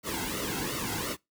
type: noise with flanger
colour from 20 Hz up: pink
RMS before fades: -33 dBFS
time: 0.03-1.17 s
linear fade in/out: 50 ms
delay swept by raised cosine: 1.2 to 1.71 ms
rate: 2.8 Hz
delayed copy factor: -0.8
effects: noise-tail reverb RT60 0.2 s tail -24 dB re dry